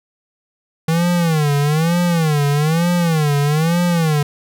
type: tone with vibrato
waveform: square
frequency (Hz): 158.6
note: D#3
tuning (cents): +33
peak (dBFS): -14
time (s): 0.88-4.23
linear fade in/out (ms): 5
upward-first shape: sine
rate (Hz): 1.1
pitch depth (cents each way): 180
effects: none